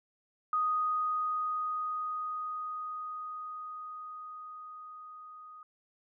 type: tone with level ramp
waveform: sine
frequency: 1244.5 Hz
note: D#6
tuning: in tune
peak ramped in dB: -26 to -47 dBFS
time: 0.53-5.63 s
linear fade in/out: 2 ms
effects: none